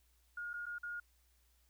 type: tone with dropouts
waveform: sine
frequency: 1428 Hz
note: F6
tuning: 38 cents sharp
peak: -40 dBFS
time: 0.37-1 s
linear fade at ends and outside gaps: 5 ms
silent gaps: 0.533-0.538 / 0.657-0.664 / 0.784-0.831 s
effects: added 60 Hz sine -70 dBFS peak until 1.69 s + white hiss -75 dBFS RMS until 1.69 s